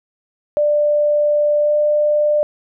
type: tone with pitch glide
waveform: sine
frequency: 592 to 596.5 Hz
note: D5 to D5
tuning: +14 to +27 cents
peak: -12 dBFS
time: 0.57-2.43 s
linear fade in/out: 0 ms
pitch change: +13 cents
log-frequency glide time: 1.61-1.74 s
effects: none